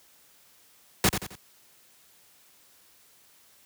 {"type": "noise with echo", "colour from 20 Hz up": "pink", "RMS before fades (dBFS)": -20, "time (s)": [1.04, 1.09], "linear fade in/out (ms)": 2, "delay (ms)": 88, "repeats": 3, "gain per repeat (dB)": -8, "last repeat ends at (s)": 1.354, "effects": ["white hiss -59 dBFS RMS until 3.65 s", "high-pass 60 Hz 12 dB/octave"]}